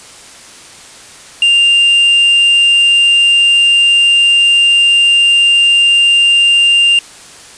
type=tone with quantisation; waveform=triangle; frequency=2794 Hz; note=F7; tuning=in tune; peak=-4 dBFS; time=1.42-6.99 s; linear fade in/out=2 ms; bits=4; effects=white hiss -35 dBFS RMS until 7.57 s + resampled to 22050 Hz